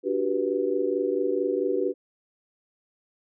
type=chord; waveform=sine; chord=G major seventh; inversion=second; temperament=just; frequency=294 / 367.5 / 392 / 490 Hz; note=D4 / F#4 / G4 / B4; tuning=+2 / -12 / 0 / -14 cents; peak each=-31 / -28 / -27 / -28 dBFS; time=0.03-1.94 s; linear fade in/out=50 ms; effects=none